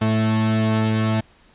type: tone pair together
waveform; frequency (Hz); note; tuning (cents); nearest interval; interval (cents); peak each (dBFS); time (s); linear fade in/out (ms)
45% pulse; 110 / 219.4; A2 / A3; 0 / -5; octave; 1195; -20 / -20; 0.01-1.21; 10
effects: pink hiss -54 dBFS RMS until 1.54 s + resampled to 8000 Hz